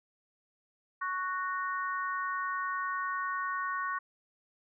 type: chord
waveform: sine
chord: F# major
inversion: second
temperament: just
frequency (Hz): 1110 / 1480 / 1850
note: C#6 / F#6 / A#6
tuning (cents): +2 / 0 / -14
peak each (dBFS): -33 / -37 / -39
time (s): 1.01-3.99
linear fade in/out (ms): 10
effects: none